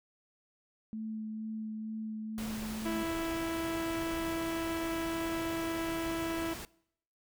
sine tone with vibrato, 218.2 Hz, A3, 14 cents flat, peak -36 dBFS, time 0.93-3.03 s, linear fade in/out 0 ms, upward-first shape sine, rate 2.2 Hz, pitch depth 10 cents each way
pink noise, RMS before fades -43 dBFS, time 2.38-6.65 s, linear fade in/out 0 ms
harmonic tone, 329.8 Hz, E4, 1 cent sharp, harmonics 1 / 2 / 3 / 4 / 5 / 6 / 7 / 8 / 9 / 10, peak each -34 / -40 / -44 / -46 / -48 / -50 / -51 / -52 / -53 / -54 dBFS, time 2.85-6.54 s, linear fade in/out 10 ms
effects noise-tail reverb RT60 0.7 s tail -23 dB re dry

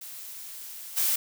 blue noise with level steps, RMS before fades -41 / -25 dBFS, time 0.01-1.16 s, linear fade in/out 5 ms, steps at 0.96 s, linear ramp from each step 20 ms, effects none

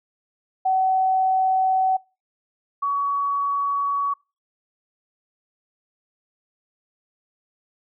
sine tone pair in turn, 756 / 1127.8 Hz, F#5 / C#6, +37 / +30 cents, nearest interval perfect fifth, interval 693 cents, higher second, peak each -17 / -20 dBFS, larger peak first, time 0.65-1.97 / 2.82-4.14 s, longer neither, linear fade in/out 10 ms, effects noise-tail reverb RT60 0.3 s tail -24 dB re dry

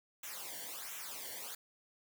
white noise with flanger, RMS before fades -45 dBFS, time 0.23-1.55 s, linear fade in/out 5 ms, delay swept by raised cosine 0.21 to 0.8 ms, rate 1.4 Hz, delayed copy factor -0.8, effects none

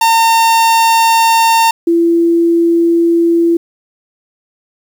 45% pulse / sine tone pair in turn, 910 / 337.3 Hz, A#5 / E4, -42 / +40 cents, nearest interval octave + perfect fourth, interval 1718 cents, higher first, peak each -7 dBFS, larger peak neither, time 0.01-1.71 / 1.87-3.57 s, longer neither, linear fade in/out 5 ms, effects 7-bit

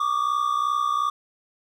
triangle tone pair together, 1142.3 / 1205 Hz, D6 / D6, -48 / +44 cents, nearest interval minor second, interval 92 cents, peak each -22 dBFS, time 0-1.1 s, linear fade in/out 5 ms, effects none

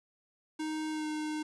square tone with pitch glide, 311.1 to 306.5 Hz, D#4 to D#4, 0 to -26 cents, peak -34 dBFS, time 0.59-1.43 s, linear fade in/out 10 ms, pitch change -26 cents, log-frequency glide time 0.91-1.06 s, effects resampled to 22050 Hz + 10-bit

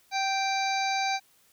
harmonic tone with a mistuned harmonic, 784 Hz, G5, in tune, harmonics 1 / 2 / 3 / 5 / 6 / 7 / 8, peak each -27 / -37 / -32 / -36 / -37 / -48 / -40 dBFS, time 0.11-1.2 s, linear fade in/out 50 ms, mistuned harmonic 1, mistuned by -17 cents, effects white hiss -63 dBFS RMS until 1.52 s

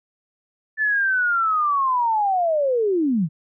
sine linear sweep, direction down, 1760 to 142.5 Hz, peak -17 dBFS, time 0.77-3.29 s, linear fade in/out 50 ms, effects none

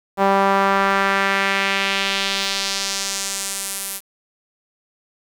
sawtooth tone with band-pass filter sweep, 196 Hz, G3, in tune, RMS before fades -20 dBFS, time 0.17-4.01 s, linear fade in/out 50 ms, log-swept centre 820 to 12000 Hz, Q 1.5, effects 7-bit

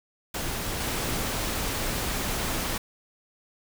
pink noise with level steps, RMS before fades -31 / -29 dBFS, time 0.34-2.78 s, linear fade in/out 5 ms, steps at 0.8 s, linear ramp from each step 2 ms, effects none

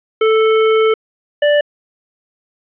square tone pair in turn, 440 / 587.3 Hz, A4 / D5, 0 / 0 cents, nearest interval perfect fourth, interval 500 cents, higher second, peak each -10 dBFS, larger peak neither, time 0.21-0.94 / 1.42-1.61 s, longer first, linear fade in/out 5 ms, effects resampled to 8000 Hz + 8-bit

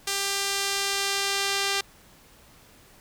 sawtooth tone with band-pass filter sweep, 396.1 Hz, G4, 18 cents sharp, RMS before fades -27 dBFS, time 0.07-1.81 s, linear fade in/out 5 ms, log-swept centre 6500 to 4300 Hz, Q 0.78, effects pink hiss -54 dBFS RMS until 3 s

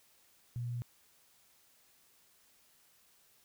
sine tone, 120.6 Hz, B2, 41 cents flat, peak -35 dBFS, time 0.56-0.82 s, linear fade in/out 0 ms, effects white hiss -67 dBFS RMS until 3.44 s

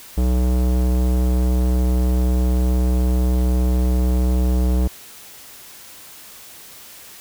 square tone with low-pass filter, 62.1 Hz, B1, 10 cents sharp, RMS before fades -17 dBFS, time 0.17-4.88 s, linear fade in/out 10 ms, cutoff 580 Hz, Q 0.77, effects white hiss -41 dBFS RMS until 7.2 s

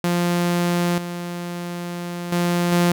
sawtooth tone with level steps, 174.4 Hz, F3, 2 cents flat, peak -14 / -23 / -14 / -11 dBFS, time 0.04-2.92 s, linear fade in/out 2 ms, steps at 0.98 / 2.32 / 2.72 s, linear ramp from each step 2 ms, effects none

